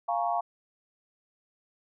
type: chord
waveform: sine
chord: Bb minor seventh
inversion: second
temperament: equal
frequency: 698.5 / 830.6 / 932.3 / 1108.7 Hz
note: F5 / Ab5 / Bb5 / Db6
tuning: 0 / 0 / 0 / 0 cents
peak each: -28 / -33 / -33 / -34 dBFS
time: 0.08-0.41 s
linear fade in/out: 10 ms
effects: none